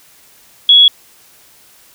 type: tone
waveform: sine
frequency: 3356 Hz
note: G#7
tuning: 17 cents sharp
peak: -3 dBFS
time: 0.69-0.88 s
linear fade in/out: 2 ms
effects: white hiss -46 dBFS RMS until 1.94 s